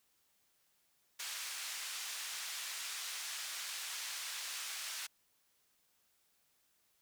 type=band-pass noise; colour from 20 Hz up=white; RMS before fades=-43 dBFS; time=1.19-5.07 s; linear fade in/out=10 ms; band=1300 to 7400 Hz; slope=12 dB/octave; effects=white hiss -75 dBFS RMS until 7.01 s